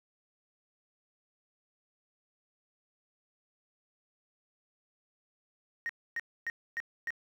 sine tone bursts, 1864.7 Hz, A#6, in tune, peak -30 dBFS, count 5, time 5.86-7.105 s, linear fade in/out 0 ms, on 33 ms, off 270 ms, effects tanh soft clip ceiling -29 dBFS + 10-bit

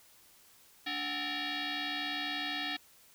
sine tone with frequency modulation, 732 Hz, F#5, 19 cents flat, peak -33 dBFS, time 0.86-2.77 s, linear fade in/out 10 ms, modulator 512 Hz, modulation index 6.9, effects white hiss -61 dBFS RMS until 3.14 s

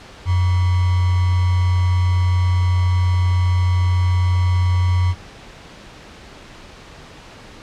sine tone with sample-and-hold, 90 Hz, F#2, 47 cents flat, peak -13 dBFS, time 0.25-5.15 s, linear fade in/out 50 ms, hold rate 1050 Hz, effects pink hiss -40 dBFS RMS until 7.62 s + low-pass 5000 Hz 12 dB/octave

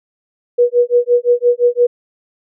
sine tone with tremolo, 484.6 Hz, B4, 33 cents flat, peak -6 dBFS, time 0.58-1.87 s, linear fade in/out 10 ms, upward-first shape sine, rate 5.8 Hz, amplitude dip 100%, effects none

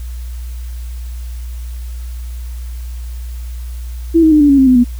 sine tone with pitch steps, 330.9 / 316.7 / 303.1 / 290.1 / 277.6 / 265.7 / 254.3 / 243.4 Hz, E4 / D#4 / D#4 / D4 / C#4 / C4 / C4 / B3, +7 / +31 / -45 / -21 / +3 / +27 / -49 / -25 cents, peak -5 dBFS, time 4.14-4.844 s, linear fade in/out 20 ms, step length 88 ms, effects added 60 Hz sine -22 dBFS peak until 4.99 s + white hiss -43 dBFS RMS until 4.99 s

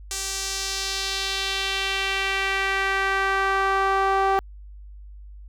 sawtooth tone with band-pass filter sweep, 388.5 Hz, G4, 16 cents flat, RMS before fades -24 dBFS, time 0.11-4.39 s, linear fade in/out 0 ms, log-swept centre 7100 to 880 Hz, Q 1.7, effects added 50 Hz sine -39 dBFS peak until 5.48 s

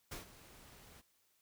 pink noise with ADSR envelope, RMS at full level -44 dBFS, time 0.11-1.02 s, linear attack 11 ms, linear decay 130 ms, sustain -15 dB, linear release 24 ms, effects white hiss -75 dBFS RMS until 1.41 s

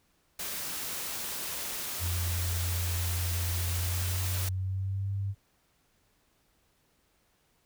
white noise, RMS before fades -36 dBFS, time 0.39-4.49 s, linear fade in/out 5 ms
sine tone with pitch glide, 87 to 98.79 Hz, F2 to G2, -6 to +14 cents, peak -29 dBFS, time 1.99-5.35 s, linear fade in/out 50 ms, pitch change +220 cents, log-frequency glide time 3.77-5.12 s
effects pink hiss -70 dBFS RMS until 7.65 s

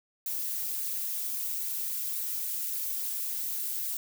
violet noise with flanger, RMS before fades -33 dBFS, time 0.26-3.97 s, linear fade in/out 2 ms, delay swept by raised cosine 0.44 to 5.44 ms, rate 3.6 Hz, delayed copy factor +0.6, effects none

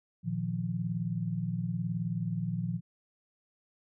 sine chord, Bb suspended fourth, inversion none, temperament equal, 116.54 / 155.56 / 174.61 Hz, Bb2 / Eb3 / F3, 0 / 0 / 0 cents, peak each -35 / -36 / -33 dBFS, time 0.23-2.81 s, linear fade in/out 50 ms, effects none

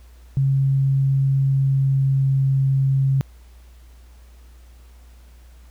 sine tone with pitch glide, 136 to 135.22 Hz, C#3 to C#3, -33 to -43 cents, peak -15 dBFS, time 0.37-3.21 s, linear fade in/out 0 ms, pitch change -10 cents, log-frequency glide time 1.43-2.47 s, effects added 60 Hz sine -43 dBFS peak until 5.7 s + pink hiss -57 dBFS RMS until 5.7 s

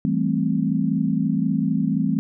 sine chord, A minor seventh, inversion second, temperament equal, 164.81 / 196 / 220 / 261.6 Hz, E3 / G3 / A3 / C4, 0 / 0 / 0 / 0 cents, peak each -24 dBFS, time 0.05-2.19 s, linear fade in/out 0 ms, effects none

